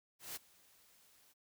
white noise with ADSR envelope, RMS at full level -43 dBFS, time 0.19-1.34 s, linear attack 170 ms, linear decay 17 ms, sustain -24 dB, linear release 26 ms, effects none

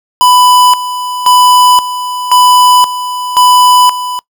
square tone with tremolo, 995 Hz, B5, 13 cents sharp, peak -4 dBFS, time 0.21-4.19 s, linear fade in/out 0 ms, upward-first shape square, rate 0.95 Hz, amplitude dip 75%, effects noise-tail reverb RT60 0.1 s tail -22 dB re dry

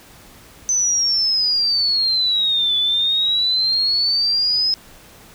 sine exponential two-way sweep, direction down then up, 6130 to 3459 to 5140 Hz, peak -15 dBFS, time 0.69-4.74 s, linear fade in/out 0 ms, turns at 2.77 s, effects pink hiss -45 dBFS RMS until 5.34 s

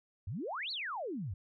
sine exponential two-way sweep, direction up then down, 81.2 to 4593 to 81.2 Hz, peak -36 dBFS, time 0.27-1.34 s, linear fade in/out 5 ms, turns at 0.71 s, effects none

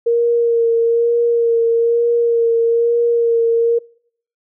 sine tone with vibrato, 466.2 Hz, A#4, in tune, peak -11 dBFS, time 0.06-3.79 s, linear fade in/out 10 ms, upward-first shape sine, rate 1.1 Hz, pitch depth 20 cents each way, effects noise-tail reverb RT60 0.6 s tail -25 dB re dry

